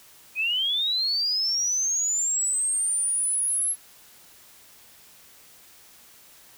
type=linear sweep; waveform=sine; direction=up; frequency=2460 to 11210 Hz; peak=-22 dBFS; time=0.35-3.76 s; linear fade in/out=50 ms; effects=white hiss -52 dBFS RMS until 6.57 s